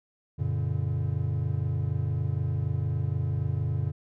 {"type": "chord", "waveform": "triangle", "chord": "Gb augmented", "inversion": "none", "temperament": "equal with one note detuned", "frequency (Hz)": [92.5, 116.54, 143.15], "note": ["Gb2", "Bb2", "D3"], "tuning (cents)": [0, 0, -44], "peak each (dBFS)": -28, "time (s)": [0.38, 3.92], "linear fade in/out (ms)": 20, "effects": []}